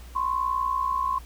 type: tone pair together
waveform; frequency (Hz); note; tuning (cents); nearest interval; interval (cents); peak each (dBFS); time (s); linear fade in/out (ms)
sine; 1026 / 1086.4; C6 / C#6; -34 / -35; minor second; 99; -26; 0.15-1.19; 10
effects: added 60 Hz sine -41 dBFS peak until 1.25 s + pink hiss -51 dBFS RMS until 1.25 s